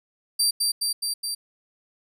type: tone with echo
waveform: 25% pulse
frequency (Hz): 4694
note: D8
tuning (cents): -2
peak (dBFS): -14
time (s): 0.39-0.51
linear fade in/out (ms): 10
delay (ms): 210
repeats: 4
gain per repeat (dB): -2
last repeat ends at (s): 1.35
effects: none